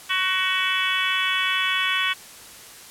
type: harmonic tone with a mistuned harmonic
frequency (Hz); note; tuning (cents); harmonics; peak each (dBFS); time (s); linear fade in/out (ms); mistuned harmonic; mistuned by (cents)
375.2; F#4; +24; 3 / 4 / 5 / 6 / 7 / 8 / 9; -28 / -28 / -28 / -28 / -28 / -28 / -28; 0.09-2.14; 20; 3; -21
effects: white hiss -43 dBFS RMS until 2.9 s + low-pass 12000 Hz 12 dB/octave